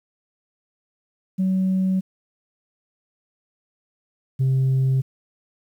sine tone pair in turn, 188.2 / 132.31 Hz, F#3 / C3, +30 / +20 cents, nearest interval tritone, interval 610 cents, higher first, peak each -16 / -14 dBFS, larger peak second, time 1.38-2.01 / 4.39-5.02 s, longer neither, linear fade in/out 20 ms, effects tanh soft clip ceiling -15 dBFS + 9-bit

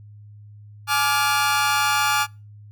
sawtooth chord, D diminished, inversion second, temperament just, 845.8 / 1174.7 / 1409.6 Hz, Ab5 / D6 / F6, +31 / 0 / +16 cents, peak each -19 dBFS, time 0.87-2.27 s, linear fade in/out 50 ms, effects noise-tail reverb RT60 0.3 s tail -25 dB re dry + added 104 Hz sine -41 dBFS peak until 2.71 s

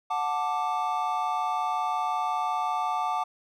triangle chord, D major, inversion first, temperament equal with one note detuned, 734.5 / 880 / 1174.7 Hz, F#5 / A5 / D6, -13 / 0 / 0 cents, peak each -28 dBFS, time 0.1-3.24 s, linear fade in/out 10 ms, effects none

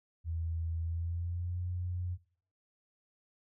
sine tone with pitch glide, 82.41 to 89.35 Hz, E2 to F2, 0 to +40 cents, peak -33 dBFS, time 0.24-2.18 s, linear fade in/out 50 ms, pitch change +140 cents, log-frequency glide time 0.8-1.62 s, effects noise-tail reverb RT60 0.5 s tail -17 dB re dry

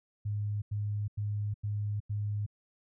sine tone bursts, 103.83 Hz, G#2, in tune, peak -30 dBFS, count 5, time 0.25-2.464 s, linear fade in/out 10 ms, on 370 ms, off 91 ms, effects none

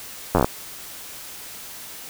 slowing click train, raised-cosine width 1 ms, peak -3 dBFS, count 8, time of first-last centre 0.35-0.445 s, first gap 10 ms, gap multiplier 1.1, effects white hiss -38 dBFS RMS until 2.09 s

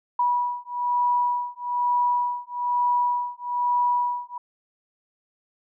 sine beating tone pair, 974 / 975.1 Hz, B5 / B5, -24 / -22 cents, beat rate 1.1 Hz, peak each -24 dBFS, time 0.19-4.38 s, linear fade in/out 5 ms, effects none

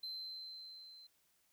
sine tone with level ramp, 4091 Hz, C8, 40 cents flat, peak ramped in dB -39 to -55 dBFS, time 0.03-1.07 s, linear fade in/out 5 ms, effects tanh soft clip ceiling -39 dBFS + white hiss -75 dBFS RMS until 1.52 s

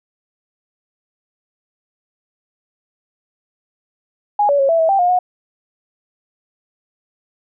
sine tone with pitch steps, 827 / 569 / 547 / 662 / 648 / 784 / 712 / 726 Hz, G#5 / C#5 / C#5 / E5 / E5 / G5 / F5 / F#5, -8 / +45 / -23 / +7 / -30 / 0 / +33 / -33 cents, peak -11 dBFS, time 4.39-5.19 s, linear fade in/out 5 ms, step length 100 ms, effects none

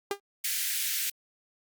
sawtooth tone with exponential decay, 402 Hz, G4, 44 cents sharp, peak -21 dBFS, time 0.11-0.2 s, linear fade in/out 2 ms, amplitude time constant 18 ms
white high-pass noise, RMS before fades -30 dBFS, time 0.44-1.1 s, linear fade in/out 5 ms, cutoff 1600 Hz, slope 48 dB/octave
effects Opus 48 kbps

